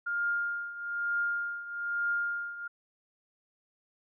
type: tone with tremolo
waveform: sine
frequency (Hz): 1408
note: F6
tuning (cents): +14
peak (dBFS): -26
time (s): 0.06-2.68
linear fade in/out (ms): 10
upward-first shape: triangle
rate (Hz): 1.1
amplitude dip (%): 80
effects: none